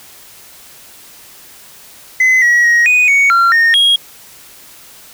sine tone with pitch steps, 2035 / 1916 / 1888 / 2483 / 2231 / 1373 / 1839 / 3279 Hz, C7 / A#6 / A#6 / D#7 / C#7 / F6 / A#6 / G#7, -49 / +47 / +22 / -4 / +11 / -30 / -24 / -23 cents, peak -4 dBFS, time 2.2-3.96 s, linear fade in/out 5 ms, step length 220 ms, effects tanh soft clip ceiling -6 dBFS + white hiss -39 dBFS RMS until 5.13 s

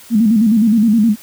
sine tone with vibrato, 220 Hz, A3, in tune, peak -8 dBFS, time 0.1-1.16 s, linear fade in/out 50 ms, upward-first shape square, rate 9.6 Hz, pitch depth 94 cents each way, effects white hiss -40 dBFS RMS until 1.22 s

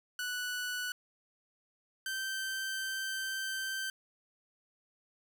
sawtooth tone pair in turn, 1480 / 1554.3 Hz, F#6 / G6, 0 / -15 cents, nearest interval minor second, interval 85 cents, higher second, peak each -31 / -31 dBFS, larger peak neither, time 0.19-0.92 / 2.06-3.9 s, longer second, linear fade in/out 2 ms, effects none

